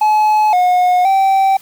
triangle tone with pitch steps, 854 / 723 / 775 Hz, G#5 / F#5 / G5, +48 / -40 / -20 cents, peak -7 dBFS, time 0.01-1.57 s, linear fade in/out 5 ms, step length 520 ms, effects white hiss -42 dBFS RMS until 1.61 s

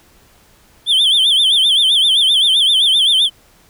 triangle tone with vibrato, 3322 Hz, G#7, in tune, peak -8 dBFS, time 0.86-3.3 s, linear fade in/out 50 ms, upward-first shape sine, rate 7.7 Hz, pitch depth 150 cents each way, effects pink hiss -50 dBFS RMS until 3.69 s

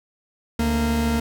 40% pulse tone pair together, 72.7 / 230.8 Hz, D2 / A#3, -17 / -17 cents, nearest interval octave + minor sixth, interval 2000 cents, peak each -23 / -20 dBFS, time 0.59-1.2 s, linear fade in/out 5 ms, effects none

